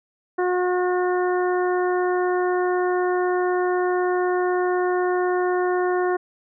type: harmonic tone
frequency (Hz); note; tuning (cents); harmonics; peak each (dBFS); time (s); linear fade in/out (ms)
361.6; F#4; -40; 1 / 2 / 3 / 4 / 5; -20 / -26 / -30 / -32 / -34; 0.38-6.17; 10
effects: none